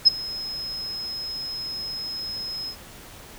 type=tone with ADSR envelope; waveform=sine; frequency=5130 Hz; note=E8; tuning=48 cents flat; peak=-7 dBFS; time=0.05-2.76 s; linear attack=24 ms; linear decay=16 ms; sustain=-22 dB; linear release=77 ms; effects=pink hiss -44 dBFS RMS until 3.38 s